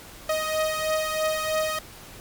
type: beating tone pair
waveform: sawtooth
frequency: 625 / 628.1 Hz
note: D#5 / D#5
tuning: +8 / +16 cents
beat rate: 3.1 Hz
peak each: -21 / -25 dBFS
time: 0.29-1.79 s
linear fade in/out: 5 ms
effects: pink hiss -44 dBFS RMS until 2.2 s + MP3 96 kbps